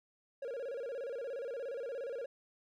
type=tone with vibrato; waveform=triangle; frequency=508 Hz; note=B4; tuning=49 cents sharp; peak=-36 dBFS; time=0.42-2.26 s; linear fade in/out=5 ms; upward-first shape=square; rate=17 Hz; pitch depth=140 cents each way; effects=none